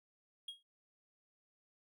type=tone with exponential decay; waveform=triangle; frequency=3275 Hz; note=G#7; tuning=25 cents flat; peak=-38 dBFS; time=0.48-0.63 s; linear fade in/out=5 ms; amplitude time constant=31 ms; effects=none